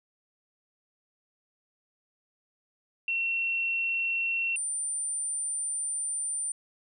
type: tone pair in turn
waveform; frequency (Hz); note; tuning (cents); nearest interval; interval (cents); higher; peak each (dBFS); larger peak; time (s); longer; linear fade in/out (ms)
sine; 2719 / 9146; F7 / D9; -47 / -47; octave + major sixth; 2100; second; -26 / -29; first; 3.08-4.56 / 4.56-6.52; second; 2
effects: none